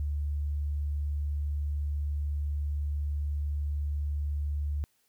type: tone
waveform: sine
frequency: 73 Hz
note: D2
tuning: 10 cents flat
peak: -28 dBFS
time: 0-4.84 s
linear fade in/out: 0 ms
effects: white hiss -71 dBFS RMS until 5.08 s